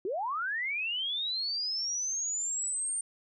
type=linear sweep; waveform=sine; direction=up; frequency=339.6 to 8870 Hz; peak=-30 dBFS; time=0.05-3.01 s; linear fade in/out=2 ms; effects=none